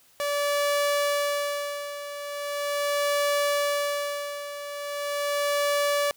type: tone with tremolo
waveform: sawtooth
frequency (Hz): 577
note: D5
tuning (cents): -31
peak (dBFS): -18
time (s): 0.2-6.11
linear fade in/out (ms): 0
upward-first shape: sine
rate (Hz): 0.4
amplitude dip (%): 75
effects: white hiss -59 dBFS RMS until 6.16 s